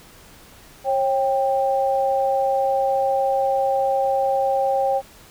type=tone pair together; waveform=sine; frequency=543 / 788.8 Hz; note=C#5 / G5; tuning=-36 / +11 cents; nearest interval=tritone; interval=647 cents; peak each=-20 dBFS; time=0.84-5.02 s; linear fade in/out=50 ms; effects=pink hiss -47 dBFS RMS until 5.3 s